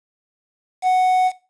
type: tone with quantisation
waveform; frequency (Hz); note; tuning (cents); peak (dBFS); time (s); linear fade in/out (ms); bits
triangle; 740; F#5; 0; -11; 0.82-1.32; 50; 6
effects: noise-tail reverb RT60 0.3 s tail -18 dB re dry + resampled to 22050 Hz